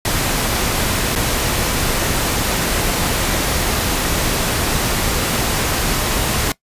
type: noise with dropouts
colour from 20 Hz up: pink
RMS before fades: -18 dBFS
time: 0.05-6.52 s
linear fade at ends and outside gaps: 2 ms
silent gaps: 1.153-1.159 s
effects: noise-tail reverb RT60 0.1 s tail -20 dB re dry + resampled to 32000 Hz